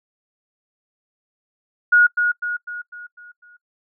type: tone with echo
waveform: sine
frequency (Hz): 1445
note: F#6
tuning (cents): -41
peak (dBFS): -9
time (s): 1.92-2.07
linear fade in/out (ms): 10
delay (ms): 250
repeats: 6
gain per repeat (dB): -6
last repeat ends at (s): 3.57
effects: noise-tail reverb RT60 0.1 s tail -24 dB re dry